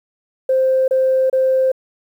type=tone bursts; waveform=sine; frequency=523.3 Hz; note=C5; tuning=in tune; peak=-11 dBFS; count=3; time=0.49-1.718 s; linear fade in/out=5 ms; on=390 ms; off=29 ms; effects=tanh soft clip ceiling -7 dBFS + 8-bit